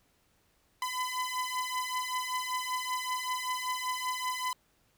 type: beating tone pair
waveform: sawtooth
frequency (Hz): 1007 / 1012.2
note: B5 / B5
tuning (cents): +33 / +42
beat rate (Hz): 5.2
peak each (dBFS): -31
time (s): 0.82-4.53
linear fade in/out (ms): 2
effects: pink hiss -70 dBFS RMS until 4.97 s